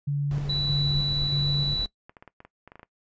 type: tone with tremolo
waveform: sine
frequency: 143.1 Hz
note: D3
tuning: 45 cents flat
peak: -23 dBFS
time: 0.07-1.75 s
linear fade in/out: 10 ms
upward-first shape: square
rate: 1.6 Hz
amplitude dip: 40%
type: noise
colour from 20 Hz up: brown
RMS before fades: -34 dBFS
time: 0.31-1.86 s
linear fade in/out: 0 ms
type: tone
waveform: sine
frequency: 3951 Hz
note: B7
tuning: in tune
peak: -25 dBFS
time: 0.49-1.86 s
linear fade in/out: 10 ms
type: clicks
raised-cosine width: 0.5 ms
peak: -30 dBFS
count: 11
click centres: 2.095 / 2.168 / 2.225 / 2.277 / 2.404 / 2.45 / 2.676 / 2.719 / 2.756 / 2.795 / 2.831 s
effects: noise-tail reverb RT60 0.1 s tail -19 dB re dry + resampled to 16000 Hz